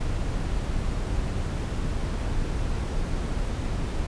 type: noise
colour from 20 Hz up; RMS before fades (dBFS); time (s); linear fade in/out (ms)
brown; -27; 0-4.07; 10
effects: resampled to 22050 Hz